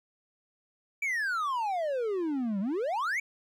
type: exponential two-way sweep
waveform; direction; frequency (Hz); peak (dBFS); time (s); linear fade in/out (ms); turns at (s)
triangle; down then up; 2349 to 187.5 to 2349; -26; 1.02-3.2; 5; 2.6
effects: none